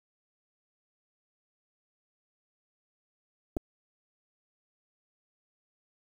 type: clicks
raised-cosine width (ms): 2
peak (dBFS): -19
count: 2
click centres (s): 3.567 / 3.57
effects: 8-bit